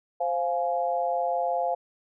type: chord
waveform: sine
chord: F minor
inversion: second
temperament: just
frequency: 523.8 / 698.5 / 838.1 Hz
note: C5 / F5 / Ab5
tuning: +2 / 0 / +16 cents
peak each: -29 / -26 / -31 dBFS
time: 0.2-1.75 s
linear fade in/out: 10 ms
effects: none